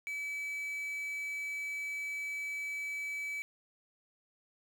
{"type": "tone with quantisation", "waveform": "triangle", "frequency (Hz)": 2295, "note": "D7", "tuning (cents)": -40, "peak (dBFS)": -34, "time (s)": [0.07, 3.42], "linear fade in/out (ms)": 0, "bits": 9, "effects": []}